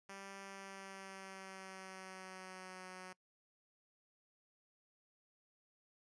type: tone with pitch glide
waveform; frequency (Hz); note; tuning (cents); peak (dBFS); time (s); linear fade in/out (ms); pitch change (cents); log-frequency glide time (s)
5% pulse; 196 to 185; G3 to F#3; 0 to 0; -38; 0.09-3.13; 5; -100; 0.42-2.87
effects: noise-tail reverb RT60 0.1 s tail -23 dB re dry + resampled to 22050 Hz